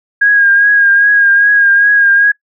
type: tone with vibrato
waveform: sine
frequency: 1631 Hz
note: G#6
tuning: 32 cents flat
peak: -5 dBFS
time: 0.21-2.32 s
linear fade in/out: 10 ms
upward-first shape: triangle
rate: 2.5 Hz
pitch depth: 38 cents each way
effects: noise-tail reverb RT60 0.1 s tail -23 dB re dry